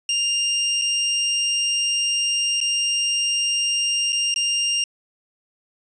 25% pulse tone with dropouts, 2800 Hz, F7, 4 cents sharp, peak -15 dBFS, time 0.09-4.84 s, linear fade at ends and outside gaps 2 ms, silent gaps 0.815-0.819 / 2.604-2.612 / 4.123-4.128 / 4.342-4.36 s, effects resampled to 22050 Hz

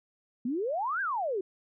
sine exponential two-way sweep, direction up then down, 227.7 to 1646 to 358 Hz, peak -28 dBFS, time 0.45-1.41 s, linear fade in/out 5 ms, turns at 1.01 s, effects none

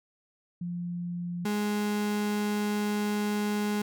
sine / 35% pulse tone pair in turn, 174.61 / 208.1 Hz, F3 / G#3, 0 / +4 cents, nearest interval minor third, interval 304 cents, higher second, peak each -31 / -25 dBFS, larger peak second, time 0.61-1.45 / 1.45-3.82 s, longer second, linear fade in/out 5 ms, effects none

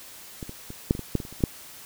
clicks, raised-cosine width 3 ms, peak -21 / -24 / -24 / -6 / -20 / -20 / -9 / -21 / -29 / -30 / -27 / -6 dBFS, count 12, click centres 0.428 / 0.494 / 0.704 / 0.909 / 0.951 / 0.993 / 1.153 / 1.202 / 1.251 / 1.326 / 1.406 / 1.438 s, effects white hiss -45 dBFS RMS until 1.85 s

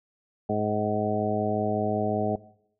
harmonic tone with a mistuned harmonic, 105.4 Hz, G#2, 26 cents sharp, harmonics 1 / 2 / 3 / 4 / 5 / 6 / 7, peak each -33 / -29 / -34 / -30 / -37 / -30 / -31 dBFS, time 0.49-2.36 s, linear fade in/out 5 ms, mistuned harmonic 7, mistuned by +26 cents, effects noise-tail reverb RT60 0.7 s tail -19 dB re dry

